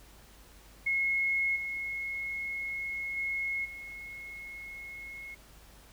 sine tone with level steps, 2169 Hz, C#7, 38 cents flat, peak -26 / -33 / -30 / -41 dBFS, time 0.86-5.35 s, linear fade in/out 10 ms, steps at 1.55 / 3.16 / 3.64 s, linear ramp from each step 20 ms, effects added 50 Hz sine -56 dBFS peak until 5.92 s + pink hiss -57 dBFS RMS until 5.92 s

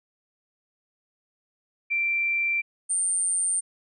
sine tone pair in turn, 2353 / 8909 Hz, D7 / C#9, +3 / +8 cents, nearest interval octave + major seventh, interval 2305 cents, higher second, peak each -22 dBFS, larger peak neither, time 1.9-2.62 / 2.89-3.61 s, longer neither, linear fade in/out 20 ms, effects none

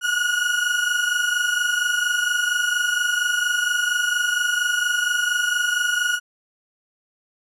35% pulse tone pair together, 1436.7 / 1461 Hz, F6 / F#6, +49 / -22 cents, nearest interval unison, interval 29 cents, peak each -21 / -20 dBFS, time 0.01-6.2 s, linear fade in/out 50 ms, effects low-pass 12000 Hz 12 dB/octave

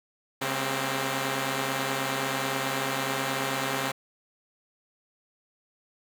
5% pulse tone cluster, 136.1 / 205.8 / 235.5 / 262.9 / 384.6 Hz, C#3 / G#3 / A#3 / C4 / G4, -31 / -16 / +18 / +8 / -33 cents, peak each -19 / -28 / -28 / -20 / -27 dBFS, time 0.41-3.92 s, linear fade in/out 10 ms, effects none

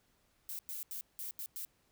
violet noise bursts at uneven times, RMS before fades -42 dBFS, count 6, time 0.49-0.59 / 0.69-0.83 / 0.91-1.01 / 1.19-1.31 / 1.39-1.46 / 1.56-1.65 s, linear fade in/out 0 ms, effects pink hiss -73 dBFS RMS until 1.91 s

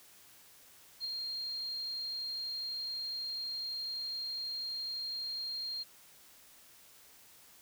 sine tone with ADSR envelope, 4212 Hz, C8, 11 cents sharp, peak -33 dBFS, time 1-5.84 s, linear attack 44 ms, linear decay 12 ms, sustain -3 dB, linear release 21 ms, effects white hiss -59 dBFS RMS until 7.61 s

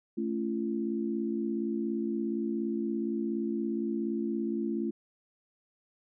sine chord, A augmented, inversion none, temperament equal with one note detuned, 220 / 277.2 / 341.3 Hz, A3 / C#4 / E#4, 0 / 0 / -40 cents, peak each -32 / -36 / -33 dBFS, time 0.17-4.91 s, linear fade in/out 10 ms, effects none

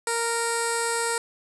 15% pulse tone with low-pass filter, 464.5 Hz, A#4, 6 cents flat, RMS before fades -26 dBFS, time 0.07-1.18 s, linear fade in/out 2 ms, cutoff 9200 Hz, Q 9.9, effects none

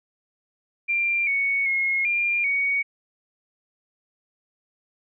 sine tone with pitch steps, 2377 / 2222 / 2160 / 2398 / 2239 Hz, D7 / C#7 / C#7 / D7 / C#7, +20 / +4 / -45 / +36 / +17 cents, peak -20 dBFS, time 0.88-2.83 s, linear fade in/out 20 ms, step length 390 ms, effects none

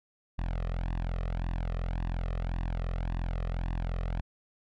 sawtooth tone with flanger, 42.84 Hz, F1, 33 cents flat, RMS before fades -32 dBFS, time 0.38-4.21 s, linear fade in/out 10 ms, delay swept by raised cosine 1.1 to 1.61 ms, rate 1.8 Hz, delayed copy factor +0.95, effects low-pass 3000 Hz 12 dB/octave

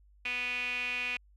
sawtooth tone with band-pass filter, 246.9 Hz, B3, in tune, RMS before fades -34 dBFS, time 0.25-1.17 s, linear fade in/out 5 ms, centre 2500 Hz, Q 10, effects added 50 Hz sine -58 dBFS peak until 1.36 s

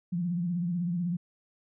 sine tone with vibrato, 174.3 Hz, F3, 3 cents flat, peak -27 dBFS, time 0.12-1.17 s, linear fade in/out 10 ms, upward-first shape sine, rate 16 Hz, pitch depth 79 cents each way, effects none

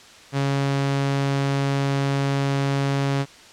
sawtooth tone, 138.59 Hz, C#3, in tune, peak -16 dBFS, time 0.32-3.26 s, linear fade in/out 50 ms, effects white hiss -46 dBFS RMS until 3.52 s + low-pass 6000 Hz 12 dB/octave

